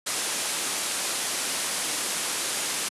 white low-pass noise, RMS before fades -29 dBFS, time 0.06-2.89 s, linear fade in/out 10 ms, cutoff 11000 Hz, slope 48 dB/octave, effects high-pass 200 Hz 12 dB/octave + resampled to 32000 Hz

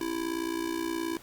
square tone with amplitude modulation, 331.1 Hz, E4, 8 cents sharp, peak -27 dBFS, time 0.01-1.17 s, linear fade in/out 2 ms, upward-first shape sine, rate 58.9 Hz, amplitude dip 80%, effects pink hiss -52 dBFS RMS until 1.22 s + Opus 48 kbps

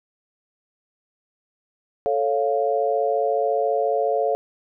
sine chord, A augmented, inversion none, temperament equal, 440 / 554.4 / 698.5 Hz, A4 / C#5 / E#5, 0 / 0 / 0 cents, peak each -23 dBFS, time 2.06-4.35 s, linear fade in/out 0 ms, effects none

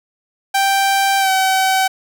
sawtooth tone with pitch glide, 784 to 761.7 Hz, G5 to G5, 0 to -50 cents, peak -9 dBFS, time 0.54-1.88 s, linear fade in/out 10 ms, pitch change -50 cents, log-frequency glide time 1.19-1.3 s, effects none

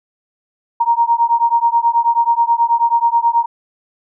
sine beating tone pair, 930 / 939.3 Hz, A#5 / A#5, -4 / +13 cents, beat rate 9.3 Hz, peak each -14 dBFS, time 0.8-3.46 s, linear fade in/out 10 ms, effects none

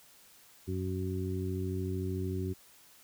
harmonic tone, 93.3 Hz, F#2, 15 cents sharp, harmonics 1 / 2 / 3 / 4, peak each -34 / -39 / -40 / -38 dBFS, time 0.67-2.54 s, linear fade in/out 20 ms, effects white hiss -59 dBFS RMS until 3.03 s

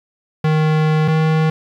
square tone pair in turn, 155.56 / 157.73 Hz, D#3 / D#3, 0 / +24 cents, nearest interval unison, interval 24 cents, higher second, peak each -13 dBFS, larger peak neither, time 0.44-1.08 / 1.08-1.5 s, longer first, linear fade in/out 5 ms, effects low-pass 3000 Hz 12 dB/octave + 8-bit

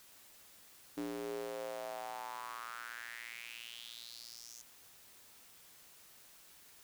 square tone with high-pass filter sweep, 58.5 Hz, A#1, 7 cents sharp, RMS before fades -45 dBFS, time 0.97-4.62 s, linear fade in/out 5 ms, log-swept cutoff 300 to 6400 Hz, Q 4.9, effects white hiss -60 dBFS RMS until 6.83 s

